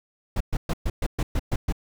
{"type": "noise bursts", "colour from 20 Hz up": "brown", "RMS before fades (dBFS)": -23, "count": 9, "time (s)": [0.36, 1.725], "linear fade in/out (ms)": 5, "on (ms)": 45, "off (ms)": 120, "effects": []}